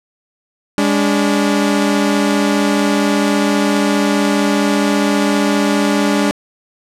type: tone pair together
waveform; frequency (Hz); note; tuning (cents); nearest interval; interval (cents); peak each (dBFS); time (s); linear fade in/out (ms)
sawtooth; 203.8 / 288.2; G#3 / D4; -32 / -33; tritone; 599; -11; 0.78-6.31; 0
effects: low-pass 10000 Hz 12 dB/octave